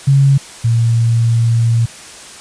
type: tone pair in turn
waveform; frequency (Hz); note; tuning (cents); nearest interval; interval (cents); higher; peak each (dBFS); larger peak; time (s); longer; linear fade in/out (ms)
sine; 137.9 / 115.75; C#3 / A#2; -9 / -12; minor third; 303; first; -6 / -9; first; 0.07-0.38 / 0.64-1.86; second; 10
effects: white hiss -34 dBFS RMS until 2.4 s + resampled to 22050 Hz